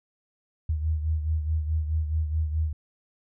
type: beating tone pair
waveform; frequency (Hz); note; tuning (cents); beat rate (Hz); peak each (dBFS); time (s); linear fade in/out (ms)
sine; 77.78 / 82.48; D#2 / E2; 0 / +2; 4.7; -24 / -32; 0.69-2.73; 5
effects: none